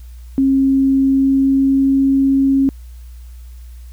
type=tone with pitch glide; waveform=sine; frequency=270 to 271.6 Hz; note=C#4 to C#4; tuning=-45 to -35 cents; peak=-10 dBFS; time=0.38-2.69 s; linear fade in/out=0 ms; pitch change=+10 cents; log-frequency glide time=1.08-2.01 s; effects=added 60 Hz sine -32 dBFS peak until 3.92 s + white hiss -53 dBFS RMS until 3.92 s